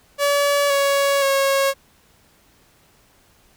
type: tone with pitch steps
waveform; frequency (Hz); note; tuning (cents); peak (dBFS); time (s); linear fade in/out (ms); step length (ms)
sawtooth; 571 / 559.2 / 547.7; D5 / C#5 / C#5; -49 / +15 / -21; -12; 0.18-1.74; 50; 520
effects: pink hiss -56 dBFS RMS until 3.56 s